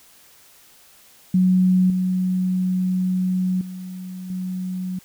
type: tone with level steps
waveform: sine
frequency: 184.4 Hz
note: F#3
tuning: 6 cents flat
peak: -13 / -18 / -30 / -24 dBFS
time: 1.34-4.99 s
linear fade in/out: 5 ms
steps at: 1.9 / 3.61 / 4.3 s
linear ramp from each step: 2 ms
effects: white hiss -51 dBFS RMS until 5.04 s